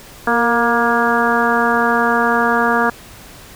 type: harmonic tone with a mistuned harmonic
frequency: 236 Hz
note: A#3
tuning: 22 cents sharp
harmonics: 1 / 2 / 3 / 4 / 5 / 6 / 7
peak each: -20 / -20 / -20 / -20 / -20 / -20 / -20 dBFS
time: 0.27-2.9 s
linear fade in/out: 5 ms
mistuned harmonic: 2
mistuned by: -30 cents
effects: pink hiss -39 dBFS RMS until 3.55 s